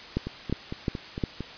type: two click trains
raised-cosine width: 3 ms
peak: -12 / -19 dBFS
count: 4 / 6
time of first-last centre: 0.17-1.238 / 0.27-1.406 s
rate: 2.81 / 4.4 Hz
effects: white hiss -43 dBFS RMS until 1.57 s + resampled to 11025 Hz